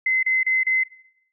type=tone bursts; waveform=sine; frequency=2053 Hz; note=C7; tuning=33 cents flat; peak=-17 dBFS; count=4; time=0.06-0.836 s; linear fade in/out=5 ms; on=170 ms; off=32 ms; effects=noise-tail reverb RT60 0.8 s tail -20 dB re dry